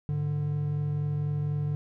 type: tone pair together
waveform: triangle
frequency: 103.83 / 147.95 Hz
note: G#2 / D3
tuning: 0 / +13 cents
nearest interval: tritone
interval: 613 cents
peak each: -32 / -25 dBFS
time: 0.09-1.75 s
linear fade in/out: 0 ms
effects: none